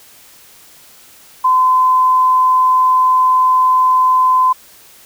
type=tone; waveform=sine; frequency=1023 Hz; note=C6; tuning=39 cents flat; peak=-8 dBFS; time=1.44-4.53 s; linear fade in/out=10 ms; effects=white hiss -43 dBFS RMS until 5.05 s